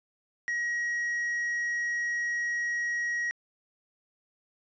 triangle tone with quantisation, 1900 Hz, A#6, 33 cents sharp, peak -26 dBFS, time 0.48-3.31 s, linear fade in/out 0 ms, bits 9, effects resampled to 16000 Hz

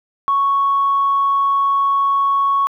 sine tone, 1108.7 Hz, C#6, in tune, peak -12 dBFS, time 0.28-2.67 s, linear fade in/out 0 ms, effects tanh soft clip ceiling -8 dBFS + 9-bit

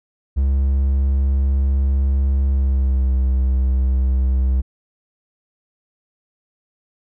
triangle tone with pitch glide, 67.9 to 64.8 Hz, C#2 to C2, -35 to -16 cents, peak -12 dBFS, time 0.36-4.62 s, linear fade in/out 20 ms, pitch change -81 cents, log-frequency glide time 2.5-3.1 s, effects none

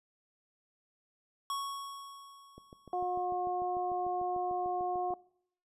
square tone with exponential decay, 1108.7 Hz, C#6, in tune, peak -33 dBFS, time 1.5-3.25 s, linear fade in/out 1 ms, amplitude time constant 380 ms
click train, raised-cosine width 2 ms, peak -36 dBFS, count 18, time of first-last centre 2.58-5.106 s, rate 6.73 Hz
harmonic tone, 360.3 Hz, F#4, 46 cents flat, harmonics 1 / 2 / 3, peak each -37 / -32 / -43 dBFS, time 2.93-5.14 s, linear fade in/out 2 ms
effects noise-tail reverb RT60 0.7 s tail -23 dB re dry + resampled to 32000 Hz

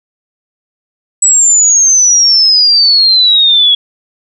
sine exponential sweep, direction down, 7902 to 3334 Hz, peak -4 dBFS, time 1.22-3.75 s, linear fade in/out 5 ms, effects none

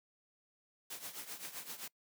white noise with tremolo, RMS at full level -43 dBFS, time 0.9-1.88 s, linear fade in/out 5 ms, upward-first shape triangle, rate 7.7 Hz, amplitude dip 80%, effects noise-tail reverb RT60 0.1 s tail -23 dB re dry + high-pass 150 Hz 12 dB/octave

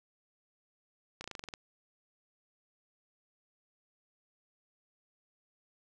slowing click train, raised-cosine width 0.2 ms, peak -24 dBFS, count 9, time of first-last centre 1.21-1.538 s, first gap 32 ms, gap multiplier 1.07, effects none

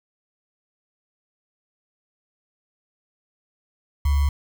sine tone with sample-and-hold, 71.1 Hz, C#2, 45 cents sharp, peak -16 dBFS, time 4.05-4.29 s, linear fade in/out 5 ms, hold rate 1050 Hz, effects none

